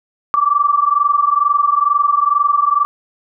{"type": "tone pair together", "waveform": "sine", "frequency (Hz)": [1151.8, 1174], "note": ["D6", "D6"], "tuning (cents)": [-34, -1], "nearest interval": "unison", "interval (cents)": 33, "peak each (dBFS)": -14, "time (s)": [0.34, 2.85], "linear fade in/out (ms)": 0, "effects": []}